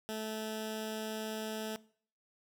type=tone with notch filter; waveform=10% pulse; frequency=218 Hz; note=A3; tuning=16 cents flat; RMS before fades=-39 dBFS; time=0.09-1.76 s; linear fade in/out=0 ms; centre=1100 Hz; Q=1.6; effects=noise-tail reverb RT60 0.5 s tail -20 dB re dry